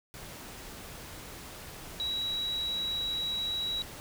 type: tone in noise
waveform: sine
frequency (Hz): 3882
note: B7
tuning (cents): -31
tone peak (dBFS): -30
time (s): 2-3.82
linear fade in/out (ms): 0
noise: pink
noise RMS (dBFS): -45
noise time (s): 0.14-4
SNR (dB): +12
effects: none